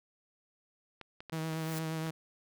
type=clicks; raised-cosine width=0.3 ms; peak=-29 dBFS; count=5; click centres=1.013 / 1.205 / 1.297 / 1.532 / 2.067 s
type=tone with vibrato; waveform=sawtooth; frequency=160 Hz; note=D#3; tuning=49 cents sharp; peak=-30 dBFS; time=1.32-2.11 s; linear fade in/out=10 ms; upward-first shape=triangle; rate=8.5 Hz; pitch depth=26 cents each way
type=noise with exponential growth; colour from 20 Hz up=white; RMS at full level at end=-41 dBFS; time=1.37-1.79 s; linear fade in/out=5 ms; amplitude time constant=90 ms
effects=none